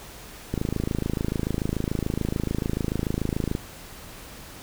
click train, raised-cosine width 3 ms, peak -12 dBFS, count 82, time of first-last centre 0.54-3.551 s, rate 26.9 Hz, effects pink hiss -43 dBFS RMS until 4.62 s

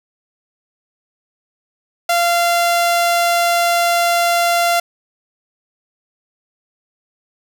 sawtooth tone, 690 Hz, F5, 21 cents flat, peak -9 dBFS, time 2.09-4.8 s, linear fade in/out 5 ms, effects none

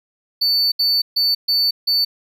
triangle tone bursts at uneven times, 4500 Hz, C#8, 25 cents sharp, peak -13 dBFS, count 5, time 0.41-0.72 / 0.79-1.02 / 1.16-1.35 / 1.48-1.71 / 1.87-2.05 s, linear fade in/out 10 ms, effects none

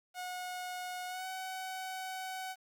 sawtooth tone with pitch glide, 727 to 752.2 Hz, F#5 to F#5, -31 to +28 cents, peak -35 dBFS, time 0.14-2.56 s, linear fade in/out 50 ms, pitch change +59 cents, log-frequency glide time 1.07-1.27 s, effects 11-bit

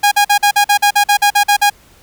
sawtooth tone bursts, 819 Hz, G#5, 24 cents flat, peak -4 dBFS, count 13, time 0.03-1.7 s, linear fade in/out 10 ms, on 86 ms, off 46 ms, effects pink hiss -47 dBFS RMS until 2.02 s

